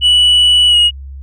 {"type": "tone with pitch glide", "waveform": "sine", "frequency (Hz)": [2951, 2887], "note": ["F#7", "F#7"], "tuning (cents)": [-5, -43], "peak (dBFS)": -3, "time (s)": [0.01, 0.91], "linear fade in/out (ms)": 50, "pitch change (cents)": -38, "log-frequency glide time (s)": [0.68, 0.76], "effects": ["tanh soft clip ceiling -5 dBFS", "added 68 Hz sine -26 dBFS peak until 1.22 s"]}